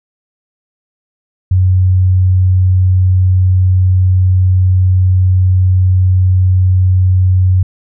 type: tone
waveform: sine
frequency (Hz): 92.5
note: F#2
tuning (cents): 0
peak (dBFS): -6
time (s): 1.51-7.63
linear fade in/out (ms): 5
effects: none